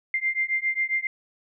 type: beating tone pair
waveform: sine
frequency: 2093 / 2100.4 Hz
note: C7 / C7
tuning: 0 / +6 cents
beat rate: 7.4 Hz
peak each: -26 / -26 dBFS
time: 0.14-1.07 s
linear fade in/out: 2 ms
effects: none